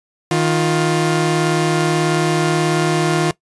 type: tone pair together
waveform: sawtooth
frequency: 156.6 / 351.6 Hz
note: D#3 / F4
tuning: +11 / +12 cents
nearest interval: octave + major second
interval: 1401 cents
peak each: -13 dBFS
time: 0.31-3.31 s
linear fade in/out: 2 ms
effects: noise-tail reverb RT60 0.1 s tail -19 dB re dry + resampled to 24000 Hz